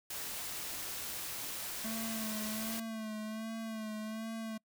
white noise, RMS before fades -41 dBFS, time 0.1-2.8 s, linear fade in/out 5 ms
square tone with vibrato, 220 Hz, A3, in tune, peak -39 dBFS, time 1.84-4.58 s, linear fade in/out 10 ms, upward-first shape sine, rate 1.3 Hz, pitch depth 41 cents each way
effects noise-tail reverb RT60 0.1 s tail -26 dB re dry

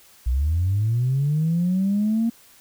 sine linear sweep, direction up, 58.2 to 233.1 Hz, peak -17 dBFS, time 0.26-2.3 s, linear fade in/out 10 ms, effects tanh soft clip ceiling -14 dBFS + white hiss -52 dBFS RMS until 2.6 s

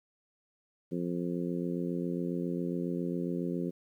harmonic tone, 87.31 Hz, F2, in tune, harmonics 2 / 3 / 4 / 5 / 6, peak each -34 / -36 / -37 / -41 / -44 dBFS, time 0.91-3.71 s, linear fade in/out 20 ms, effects 11-bit

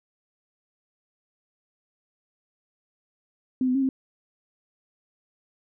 sine tone with pitch steps, 257.4 / 252.9 / 270.8 / 264.2 Hz, C4 / B3 / C#4 / C4, -28 / +41 / -40 / +17 cents, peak -20 dBFS, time 3.61-3.89 s, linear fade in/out 2 ms, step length 70 ms, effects none

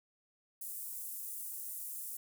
pink high-pass noise, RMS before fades -43 dBFS, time 0.61-2.17 s, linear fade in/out 5 ms, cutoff 9400 Hz, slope 24 dB/octave, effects none

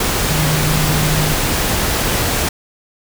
sine tone in noise, 152.9 Hz, D#3, 30 cents flat, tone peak -17 dBFS, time 0.3-1.33 s, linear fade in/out 5 ms, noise pink, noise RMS -17 dBFS, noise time 0-2.49 s, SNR -3 dB, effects none

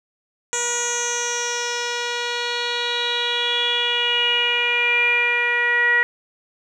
10% pulse tone with low-pass filter sweep, 480 Hz, B4, 49 cents flat, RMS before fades -21 dBFS, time 0.53-6.03 s, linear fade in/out 0 ms, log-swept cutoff 7100 to 1900 Hz, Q 7.9, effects none

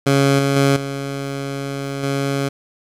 15% pulse tone with level steps, 138.59 Hz, C#3, in tune, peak -6 / -9 / -6 / -17 / -12 dBFS, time 0.06-2.49 s, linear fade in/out 10 ms, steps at 0.39 / 0.56 / 0.76 / 2.03 s, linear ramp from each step 2 ms, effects low-pass 11000 Hz 12 dB/octave + 8-bit

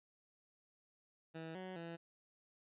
15% pulse tone with pitch steps, 162 / 185.9 / 167.6 Hz, E3 / F#3 / E3, -30 / +8 / +29 cents, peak -39 dBFS, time 1.34-1.97 s, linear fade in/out 20 ms, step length 210 ms, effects resampled to 8000 Hz

